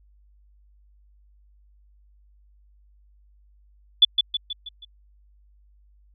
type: tone with echo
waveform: sine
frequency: 3459 Hz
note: A7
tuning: 30 cents flat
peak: -9 dBFS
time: 4.02-4.05 s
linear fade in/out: 5 ms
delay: 160 ms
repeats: 5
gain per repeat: -6 dB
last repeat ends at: 4.85 s
effects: added 50 Hz sine -54 dBFS peak until 6.14 s